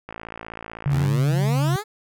click train, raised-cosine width 0.5 ms, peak -19 dBFS, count 55, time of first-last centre 0.09-1.056 s, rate 55.9 Hz
sine tone with vibrato, 140 Hz, C#3, 18 cents sharp, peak -18 dBFS, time 0.86-1.76 s, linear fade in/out 0 ms, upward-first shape sine, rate 7.9 Hz, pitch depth 38 cents each way
15% pulse exponential sweep, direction up, 69.3 to 444.4 Hz, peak -19 dBFS, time 0.89-1.84 s, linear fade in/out 50 ms
effects none

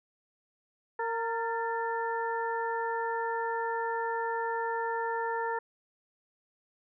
harmonic tone with a mistuned harmonic, 460 Hz, A#4, 23 cents flat, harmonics 1 / 2 / 3 / 4, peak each -34 / -32 / -40 / -38 dBFS, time 0.99-5.59 s, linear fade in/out 5 ms, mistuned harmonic 4, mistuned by -67 cents, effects none

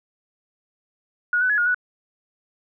sine tone with pitch steps, 1449 / 1502 / 1689 / 1432 / 1476 Hz, F#6 / F#6 / G#6 / F6 / F#6, -37 / +26 / +29 / +43 / -5 cents, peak -17 dBFS, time 1.33-1.745 s, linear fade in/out 2 ms, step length 83 ms, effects none

